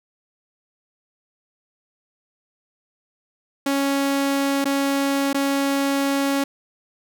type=tone with dropouts; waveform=sawtooth; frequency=277.2 Hz; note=C#4; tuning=in tune; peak=-15 dBFS; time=3.66-6.44 s; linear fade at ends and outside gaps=5 ms; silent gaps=4.644-4.654 / 5.331-5.344 s; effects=none